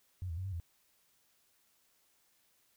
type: tone with pitch steps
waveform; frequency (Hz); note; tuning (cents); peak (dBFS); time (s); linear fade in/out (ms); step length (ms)
sine; 91.5 / 81.6 / 93.1 / 97 / 84.7; F#2 / E2 / F#2 / G2 / E2; -19 / -17 / +11 / -18 / +48; -36; 0.22-0.6; 0; 76
effects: white hiss -72 dBFS RMS until 2.76 s